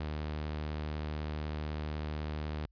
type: tone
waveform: sawtooth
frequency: 76 Hz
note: D#2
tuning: 40 cents flat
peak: -31 dBFS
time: 0-2.66 s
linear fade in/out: 5 ms
effects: added 50 Hz sine -64 dBFS peak until 2.71 s + resampled to 11025 Hz